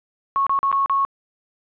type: tone with dropouts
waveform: sine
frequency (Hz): 1100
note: C#6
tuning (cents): -14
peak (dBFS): -16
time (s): 0.36-1.05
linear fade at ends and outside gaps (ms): 0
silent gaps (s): 0.466-0.495 / 0.59-0.63 / 0.716-0.727 / 0.86-0.897
effects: resampled to 8000 Hz + 9-bit